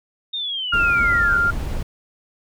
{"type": "linear sweep", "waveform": "sine", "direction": "down", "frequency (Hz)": [3709, 1439], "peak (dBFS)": -23, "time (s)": [0.33, 1.38], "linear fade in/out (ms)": 10}
{"type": "tone", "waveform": "sine", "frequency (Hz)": 1396.9, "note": "F6", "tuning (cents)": 0, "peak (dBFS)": -15, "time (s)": [0.72, 1.51], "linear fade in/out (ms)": 10}
{"type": "noise", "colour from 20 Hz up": "brown", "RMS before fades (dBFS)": -26, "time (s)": [0.73, 1.83], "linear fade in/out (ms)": 5}
{"effects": []}